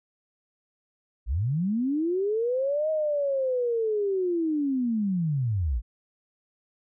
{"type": "linear two-way sweep", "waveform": "sine", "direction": "up then down", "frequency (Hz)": [48.05, 633, 48.05], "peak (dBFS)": -23, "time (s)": [1.26, 5.82], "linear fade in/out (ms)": 50, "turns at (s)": 2.9, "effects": []}